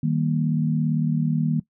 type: tone cluster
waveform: sine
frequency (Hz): 156.2 / 194.6 / 233.8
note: D#3 / G3 / A#3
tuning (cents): +7 / -12 / +5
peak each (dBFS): -21 / -29 / -24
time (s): 0.03-1.6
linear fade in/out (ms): 5
effects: noise-tail reverb RT60 0.1 s tail -19 dB re dry